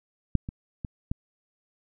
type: clicks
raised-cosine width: 5 ms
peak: -8 / -21 / -20 / -15 dBFS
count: 4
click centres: 0.353 / 0.489 / 0.848 / 1.115 s
effects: none